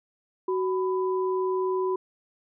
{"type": "tone pair together", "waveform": "sine", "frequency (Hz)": [373.9, 997.4], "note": ["F#4", "B5"], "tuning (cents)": [18, 17], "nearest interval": "octave + perfect fourth", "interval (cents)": 1699, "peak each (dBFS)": [-24, -31], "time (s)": [0.48, 1.96], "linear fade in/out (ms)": 5, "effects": []}